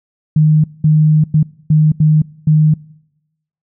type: tone bursts at uneven times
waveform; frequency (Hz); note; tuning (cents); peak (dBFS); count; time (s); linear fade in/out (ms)
sine; 154.1; D#3; -16; -6; 6; 0.36-0.64 / 0.84-1.24 / 1.34-1.43 / 1.7-1.92 / 2-2.22 / 2.47-2.74; 5
effects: noise-tail reverb RT60 0.9 s tail -24 dB re dry